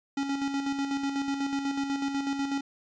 square tone with tremolo, 277.2 Hz, C#4, in tune, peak -27 dBFS, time 0.17-2.61 s, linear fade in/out 5 ms, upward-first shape square, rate 8.1 Hz, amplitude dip 45%, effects resampled to 16000 Hz

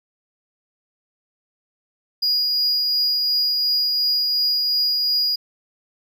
triangle tone with tremolo, 4883 Hz, D#8, 33 cents flat, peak -15 dBFS, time 2.22-5.36 s, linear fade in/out 10 ms, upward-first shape triangle, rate 2.8 Hz, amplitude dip 25%, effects none

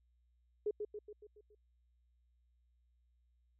sine tone with echo, 418.9 Hz, G#4, 15 cents sharp, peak -32 dBFS, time 0.66-0.71 s, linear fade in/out 5 ms, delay 140 ms, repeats 6, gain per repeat -5 dB, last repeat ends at 1.55 s, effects added 60 Hz sine -70 dBFS peak until 3.59 s

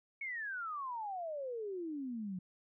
sine exponential sweep, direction down, 2237 to 177.3 Hz, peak -38 dBFS, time 0.21-2.39 s, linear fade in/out 5 ms, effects none

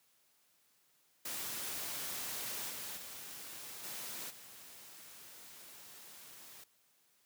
white noise with level steps, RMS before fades -41 / -44 / -48 / -44 / -54 dBFS, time 1.25-6.64 s, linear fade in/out 5 ms, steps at 2.68 / 2.96 / 3.83 / 4.29 s, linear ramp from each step 20 ms, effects white hiss -72 dBFS RMS until 7.25 s + high-pass 100 Hz 12 dB/octave

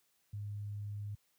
sine tone, 103 Hz, G#2, 14 cents flat, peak -38 dBFS, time 0.33-1.15 s, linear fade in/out 5 ms, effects white hiss -75 dBFS RMS until 1.38 s + high-pass 60 Hz 12 dB/octave

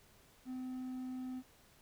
triangle tone, 255.8 Hz, C4, 39 cents flat, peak -38 dBFS, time 0.45-1.43 s, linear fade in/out 50 ms, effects pink hiss -65 dBFS RMS until 1.81 s

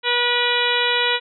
harmonic tone with a mistuned harmonic, 484.4 Hz, B4, 34 cents flat, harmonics 1 / 2 / 3 / 4 / 5 / 6 / 7 / 8, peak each -25 / -25 / -25 / -25 / -25 / -25 / -25 / -25 dBFS, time 0.03-1.2 s, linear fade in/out 50 ms, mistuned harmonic 6, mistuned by +25 cents, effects none

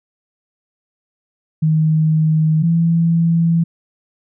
sine tone pair in turn, 157 / 166.76 Hz, D#3 / E3, +16 / +20 cents, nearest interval minor second, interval 104 cents, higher second, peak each -11 dBFS, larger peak neither, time 1.62-2.63 / 2.63-3.64 s, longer neither, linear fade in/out 10 ms, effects none

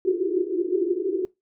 white band-pass noise, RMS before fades -24 dBFS, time 0.05-1.25 s, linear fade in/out 0 ms, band 340 to 390 Hz, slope 96 dB/octave, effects noise-tail reverb RT60 0.2 s tail -22 dB re dry

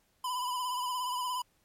square tone with vibrato, 999 Hz, B5, 20 cents sharp, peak -32 dBFS, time 0.24-1.42 s, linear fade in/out 5 ms, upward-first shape sine, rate 17 Hz, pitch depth 45 cents each way, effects pink hiss -71 dBFS RMS until 1.64 s + MP3 64 kbps

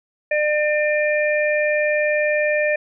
harmonic tone, 600 Hz, D5, 37 cents sharp, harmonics 1 / 3 / 4, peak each -18 / -23 / -24 dBFS, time 0.31-2.76 s, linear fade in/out 5 ms, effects none

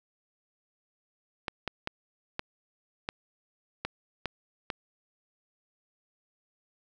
clicks, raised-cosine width 0.3 ms, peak -15 dBFS, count 8, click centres 1.482 / 1.677 / 1.874 / 2.394 / 3.089 / 3.85 / 4.257 / 4.702 s, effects none

